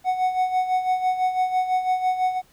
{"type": "tone with tremolo", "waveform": "triangle", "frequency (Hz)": 740, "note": "F#5", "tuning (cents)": 0, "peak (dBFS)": -15, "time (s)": [0.04, 2.42], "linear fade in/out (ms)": 50, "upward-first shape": "sine", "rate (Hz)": 6, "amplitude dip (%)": 65, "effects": ["pink hiss -58 dBFS RMS until 2.52 s"]}